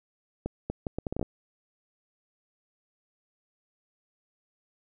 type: accelerating click train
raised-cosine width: 2 ms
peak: -17 dBFS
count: 10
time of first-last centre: 0.46-1.228 s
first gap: 240 ms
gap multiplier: 0.7
effects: none